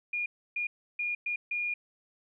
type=tone bursts at uneven times; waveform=sine; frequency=2428 Hz; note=D#7; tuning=43 cents flat; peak=-29 dBFS; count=5; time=0.13-0.26 / 0.56-0.67 / 0.99-1.15 / 1.26-1.36 / 1.51-1.74 s; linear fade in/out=5 ms; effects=none